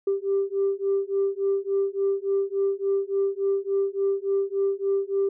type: beating tone pair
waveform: sine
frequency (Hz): 392 / 395.5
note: G4 / G4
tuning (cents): 0 / +15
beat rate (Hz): 3.5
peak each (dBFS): -24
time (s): 0.07-5.29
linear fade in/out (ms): 5
effects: tanh soft clip ceiling -16 dBFS